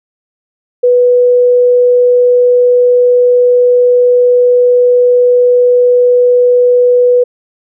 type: tone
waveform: sine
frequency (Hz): 492.2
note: B4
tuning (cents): -6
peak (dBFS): -4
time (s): 0.83-7.24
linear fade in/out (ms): 10
effects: none